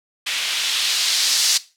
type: noise with low-pass filter sweep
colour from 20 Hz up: violet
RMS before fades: -20 dBFS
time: 0.26-1.58 s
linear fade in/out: 10 ms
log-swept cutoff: 2800 to 5100 Hz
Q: 1.6
effects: noise-tail reverb RT60 0.3 s tail -17 dB re dry